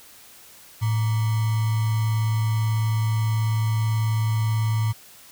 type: tone with sample-and-hold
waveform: sine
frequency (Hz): 110.2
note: A2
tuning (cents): +3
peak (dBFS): -19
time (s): 0.81-4.93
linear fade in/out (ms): 20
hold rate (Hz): 1050
effects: white hiss -48 dBFS RMS until 5.31 s